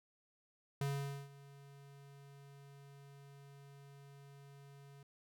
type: tone with ADSR envelope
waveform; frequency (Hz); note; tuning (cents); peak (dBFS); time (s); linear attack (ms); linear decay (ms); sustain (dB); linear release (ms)
square; 140; C#3; +18; -35; 0.81-5.03; 3; 470; -21; 3
effects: none